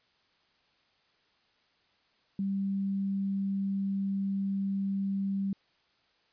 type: tone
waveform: sine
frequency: 196 Hz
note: G3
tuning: in tune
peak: -28 dBFS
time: 2.39-5.53 s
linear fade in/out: 2 ms
effects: white hiss -69 dBFS RMS until 6.32 s + resampled to 11025 Hz